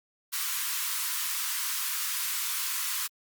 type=high-pass noise; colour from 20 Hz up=white; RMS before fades=-31 dBFS; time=0.32-3.08 s; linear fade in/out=20 ms; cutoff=950 Hz; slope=96 dB/octave; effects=Opus 48 kbps